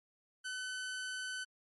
sawtooth tone, 1512 Hz, F#6, 37 cents sharp, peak -35 dBFS, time 0.44-1.45 s, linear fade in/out 20 ms, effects MP3 48 kbps

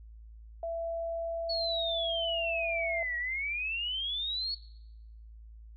sine tone, 667 Hz, E5, 20 cents sharp, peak -32 dBFS, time 0.63-3.03 s, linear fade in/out 2 ms
sine exponential two-way sweep, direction down then up, 4435 to 1903 to 4435 Hz, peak -31 dBFS, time 1.49-4.55 s, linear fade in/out 10 ms, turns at 3.17 s
effects noise-tail reverb RT60 0.9 s tail -20 dB re dry + added 55 Hz sine -47 dBFS peak until 5.76 s

